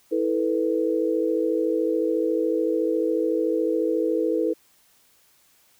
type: chord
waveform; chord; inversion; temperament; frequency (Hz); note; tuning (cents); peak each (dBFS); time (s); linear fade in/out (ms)
sine; E suspended fourth; none; equal with one note detuned; 324.9 / 440 / 493.9; E4 / A4 / B4; -25 / 0 / 0; -24 / -25 / -25; 0.11-4.54; 20
effects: white hiss -60 dBFS RMS until 5.79 s